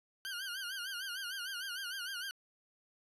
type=tone with vibrato; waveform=20% pulse; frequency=1505 Hz; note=F#6; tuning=29 cents sharp; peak=-34 dBFS; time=0.25-2.31 s; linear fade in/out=0 ms; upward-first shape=sine; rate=6.6 Hz; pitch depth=120 cents each way; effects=resampled to 32000 Hz